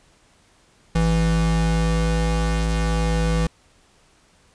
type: tone pair together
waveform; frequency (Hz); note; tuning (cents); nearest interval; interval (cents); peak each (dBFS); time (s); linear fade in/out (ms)
square; 54.84 / 164.81; A1 / E3; -5 / 0; octave + perfect fifth; 1905; -21; 0.95-3.47; 5
effects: pink hiss -57 dBFS RMS until 4.54 s + resampled to 22050 Hz